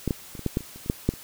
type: clicks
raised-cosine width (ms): 3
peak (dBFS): -11 / -11 / -26 / -23 / -11 / -10 / -27 / -30 / -27 / -9 / -7 / -28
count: 12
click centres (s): 0.077 / 0.108 / 0.352 / 0.393 / 0.463 / 0.571 / 0.607 / 0.76 / 0.861 / 0.899 / 1.09 / 1.138
effects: white hiss -45 dBFS RMS until 1.23 s